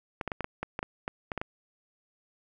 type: clicks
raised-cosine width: 0.5 ms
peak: -17 dBFS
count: 12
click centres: 0.212 / 0.277 / 0.318 / 0.407 / 0.444 / 0.63 / 0.791 / 0.829 / 1.079 / 1.318 / 1.377 / 1.415 s
effects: none